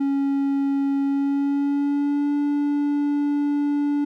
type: tone with pitch glide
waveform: triangle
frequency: 277.2 to 289.3 Hz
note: C#4 to D4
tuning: 0 to -26 cents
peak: -17 dBFS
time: 0-4.05 s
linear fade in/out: 10 ms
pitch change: +74 cents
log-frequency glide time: 1.04-2.34 s
effects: none